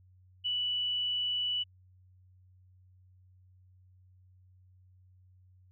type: tone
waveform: sine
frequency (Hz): 2960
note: F#7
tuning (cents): 0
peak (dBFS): -29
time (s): 0.44-1.64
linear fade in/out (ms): 20
effects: added 92 Hz sine -58 dBFS peak until 5.71 s